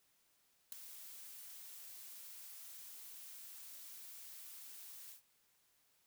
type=noise with ADSR envelope; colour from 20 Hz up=blue; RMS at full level=-40 dBFS; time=0.72-5.22 s; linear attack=3 ms; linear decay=6 ms; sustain=-13 dB; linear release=120 ms; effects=white hiss -75 dBFS RMS until 6.06 s